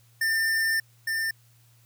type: tone pair in turn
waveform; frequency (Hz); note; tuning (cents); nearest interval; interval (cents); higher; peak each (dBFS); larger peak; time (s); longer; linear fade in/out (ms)
square; 1796 / 1796; A6 / A6; +35 / +35; unison; 0; neither; -23 / -26; first; 0.21-0.8 / 1.07-1.31; first; 5
effects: added 117 Hz sine -57 dBFS peak until 1.85 s + white hiss -63 dBFS RMS until 1.85 s